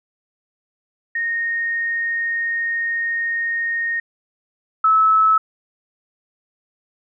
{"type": "tone pair in turn", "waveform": "sine", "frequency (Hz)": [1853, 1300.5], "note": ["A#6", "E6"], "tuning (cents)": [-11, -24], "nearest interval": "tritone", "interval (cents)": 613, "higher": "first", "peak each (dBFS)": [-19, -11], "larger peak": "second", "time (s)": [[1.15, 4], [4.84, 5.38]], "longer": "first", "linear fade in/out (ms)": 5, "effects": []}